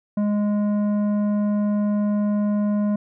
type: tone with tanh clipping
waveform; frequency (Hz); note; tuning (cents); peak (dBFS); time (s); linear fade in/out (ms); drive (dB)
sine; 207.2; G#3; -4; -20; 0.17-2.96; 5; 10
effects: none